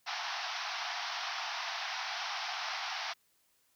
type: band-pass noise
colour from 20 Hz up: pink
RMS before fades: -38 dBFS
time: 0.06-3.14 s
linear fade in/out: 20 ms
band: 680 to 5800 Hz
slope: 96 dB/octave
effects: white hiss -72 dBFS RMS until 3.75 s

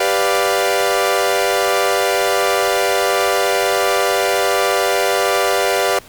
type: chord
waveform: sawtooth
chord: G dominant seventh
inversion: none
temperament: equal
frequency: 392 / 493.9 / 587.3 / 698.5 Hz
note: G4 / B4 / D5 / F5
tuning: 0 / 0 / 0 / 0 cents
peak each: -16 dBFS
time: 0-5.99 s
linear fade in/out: 5 ms
effects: pink hiss -42 dBFS RMS until 6.08 s

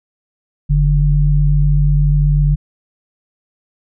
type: tone pair together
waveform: sine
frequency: 46.25 / 146.83 Hz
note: F#1 / D3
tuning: 0 / 0 cents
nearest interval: octave + minor sixth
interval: 2000 cents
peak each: -12 dBFS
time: 0.69-2.56 s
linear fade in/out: 20 ms
effects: none

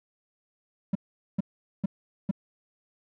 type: tone bursts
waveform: triangle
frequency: 194.1 Hz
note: G3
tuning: 17 cents flat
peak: -20 dBFS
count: 4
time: 0.93-2.312 s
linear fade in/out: 5 ms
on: 23 ms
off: 430 ms
effects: none

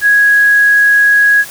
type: tone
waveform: sine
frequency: 1661.2 Hz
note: G#6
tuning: in tune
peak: -5 dBFS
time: 0.01-1.45 s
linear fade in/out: 50 ms
effects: white hiss -30 dBFS RMS until 1.5 s

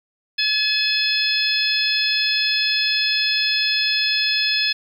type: harmonic tone with a mistuned harmonic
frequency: 856 Hz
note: A5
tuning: 48 cents flat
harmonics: 2 / 3 / 4 / 5 / 6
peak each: -27 / -23 / -23 / -24 / -23 dBFS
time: 0.38-4.73 s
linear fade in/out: 10 ms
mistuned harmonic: 5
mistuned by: -26 cents
effects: 8-bit

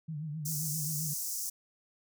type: tone with vibrato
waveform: sine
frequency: 153.1 Hz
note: D#3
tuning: 28 cents flat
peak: -35 dBFS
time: 0.08-1.14 s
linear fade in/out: 10 ms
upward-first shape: triangle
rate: 7.6 Hz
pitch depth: 110 cents each way
type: high-pass noise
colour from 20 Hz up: pink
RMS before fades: -36 dBFS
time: 0.45-1.5 s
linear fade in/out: 10 ms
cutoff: 5500 Hz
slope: 48 dB/octave
effects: none

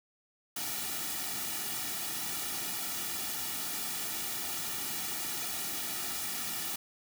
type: noise with comb filter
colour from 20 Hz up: white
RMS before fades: -36 dBFS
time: 0.56-6.76 s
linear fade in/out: 5 ms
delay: 1.9 ms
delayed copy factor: -0.7
effects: none

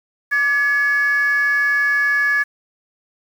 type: tone with frequency modulation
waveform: sine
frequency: 1700 Hz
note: G#6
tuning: 40 cents sharp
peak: -13 dBFS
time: 0.31-2.44 s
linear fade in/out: 20 ms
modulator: 527 Hz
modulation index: 0.39
effects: tanh soft clip ceiling -10 dBFS + 7-bit

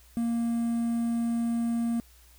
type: tone with quantisation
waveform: triangle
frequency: 233.1 Hz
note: A#3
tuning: in tune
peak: -23 dBFS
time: 0.17-2 s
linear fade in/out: 0 ms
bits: 8
effects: added 60 Hz sine -55 dBFS peak until 2.38 s + white hiss -59 dBFS RMS until 2.38 s

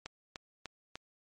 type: click train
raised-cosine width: 0.2 ms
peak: -23 dBFS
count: 4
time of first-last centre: 0.06-0.956 s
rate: 3.35 Hz
effects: MP3 48 kbps

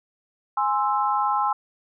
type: chord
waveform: sine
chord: Ab augmented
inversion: none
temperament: equal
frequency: 830.6 / 1046.5 / 1318.5 Hz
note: Ab5 / C6 / E6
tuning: 0 / 0 / 0 cents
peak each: -23 / -24 / -26 dBFS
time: 0.57-1.53 s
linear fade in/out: 5 ms
effects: none

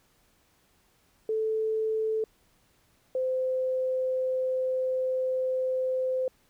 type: tone pair in turn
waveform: sine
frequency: 438.8 / 515.9 Hz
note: A4 / C5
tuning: -5 / -24 cents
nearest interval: minor third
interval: 281 cents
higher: second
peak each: -25 dBFS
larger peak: neither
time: 1.29-2.24 / 3.15-6.28 s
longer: second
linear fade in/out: 2 ms
effects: pink hiss -66 dBFS RMS until 6.49 s

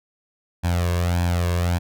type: tone with flanger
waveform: sawtooth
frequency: 87.31 Hz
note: F2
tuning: in tune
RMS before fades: -21 dBFS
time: 0.63-1.79 s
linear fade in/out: 20 ms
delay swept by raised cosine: 1.2 to 1.85 ms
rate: 1.7 Hz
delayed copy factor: +0.7
effects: none

